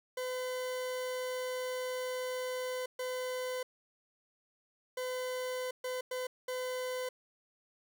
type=tone bursts at uneven times; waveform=40% pulse; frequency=507 Hz; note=B4; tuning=45 cents sharp; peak=-34 dBFS; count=6; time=0.17-2.86 / 2.99-3.63 / 4.97-5.71 / 5.84-6.01 / 6.11-6.27 / 6.48-7.09 s; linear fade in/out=5 ms; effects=none